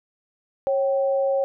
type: tone pair together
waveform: sine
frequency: 547 / 773.6 Hz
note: C#5 / G5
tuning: -23 / -23 cents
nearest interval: tritone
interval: 600 cents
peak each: -19 / -29 dBFS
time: 0.67-1.44 s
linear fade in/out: 0 ms
effects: none